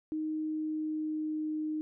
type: tone with pitch glide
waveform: sine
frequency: 311.1 to 308.6 Hz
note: D#4 to D#4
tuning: 0 to -14 cents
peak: -31 dBFS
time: 0.12-1.81 s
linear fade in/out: 0 ms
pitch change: -14 cents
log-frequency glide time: 0.36-1.5 s
effects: none